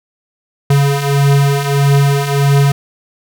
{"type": "beating tone pair", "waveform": "square", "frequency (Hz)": [139.4, 141], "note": ["C#3", "C#3"], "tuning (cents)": [10, 30], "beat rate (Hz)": 1.6, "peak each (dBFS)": [-16, -11], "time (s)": [0.7, 2.72], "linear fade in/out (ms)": 5, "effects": []}